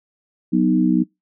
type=chord; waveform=sine; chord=B major; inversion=second; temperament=equal; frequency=185 / 246.9 / 311.1 Hz; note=F#3 / B3 / D#4; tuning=0 / 0 / 0 cents; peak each=-18 dBFS; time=0.52-1.04 s; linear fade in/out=20 ms; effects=noise-tail reverb RT60 0.2 s tail -26 dB re dry